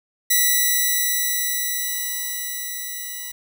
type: tone with level ramp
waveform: 5% pulse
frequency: 1961 Hz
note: B6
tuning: 13 cents flat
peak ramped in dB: -4 to -20 dBFS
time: 0.3-3.32 s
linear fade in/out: 10 ms
effects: 7-bit